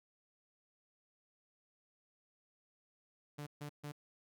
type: tone bursts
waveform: sawtooth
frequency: 146.83 Hz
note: D3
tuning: in tune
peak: -39 dBFS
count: 3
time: 3.38-3.921 s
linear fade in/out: 10 ms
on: 87 ms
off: 140 ms
effects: none